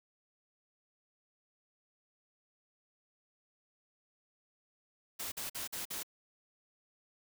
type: noise bursts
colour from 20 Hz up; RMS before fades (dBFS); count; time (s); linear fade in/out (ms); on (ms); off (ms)
white; -40; 5; 5.19-6.032; 10; 130; 48
effects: none